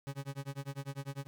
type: tone with tremolo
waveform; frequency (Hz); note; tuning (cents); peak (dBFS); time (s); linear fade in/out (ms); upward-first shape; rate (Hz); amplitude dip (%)
40% pulse; 138.59; C#3; 0; -35; 0.07-1.27; 0; sine; 10; 100
effects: none